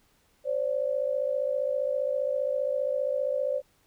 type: tone pair together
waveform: sine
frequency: 522.9 / 578 Hz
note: C5 / D5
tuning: -1 / -28 cents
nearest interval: major second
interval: 173 cents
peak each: -28 dBFS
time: 0.44-3.62 s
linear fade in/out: 50 ms
effects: pink hiss -66 dBFS RMS until 3.86 s